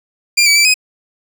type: tone with pitch steps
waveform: 20% pulse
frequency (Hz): 2388 / 2288 / 2331 / 2517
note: D7 / D7 / D7 / D#7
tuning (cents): +28 / -46 / -14 / +19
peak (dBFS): -3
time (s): 0.37-0.742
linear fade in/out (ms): 10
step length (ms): 93
effects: 7-bit